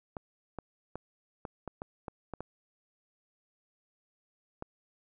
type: clicks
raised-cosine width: 1 ms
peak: -24 dBFS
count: 10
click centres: 0.168 / 0.587 / 0.956 / 1.452 / 1.677 / 1.819 / 2.082 / 2.337 / 2.406 / 4.624 s
effects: none